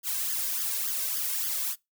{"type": "noise with flanger", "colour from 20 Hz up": "blue", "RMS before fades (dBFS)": -30, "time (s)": [0.03, 1.76], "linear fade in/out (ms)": 50, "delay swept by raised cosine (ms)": [0.6, 1.9], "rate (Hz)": 3.5, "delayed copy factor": 0.95, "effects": ["noise-tail reverb RT60 0.2 s tail -23 dB re dry"]}